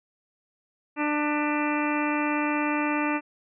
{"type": "harmonic tone with a mistuned harmonic", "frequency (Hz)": 297.2, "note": "D4", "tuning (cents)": 21, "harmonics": [1, 2, 3, 4, 5, 6, 7, 8, 9], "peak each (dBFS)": [-26, -34, -31, -33, -36, -38, -37, -34, -36], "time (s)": [0.96, 3.21], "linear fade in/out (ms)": 50, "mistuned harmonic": 7, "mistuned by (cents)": -73, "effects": []}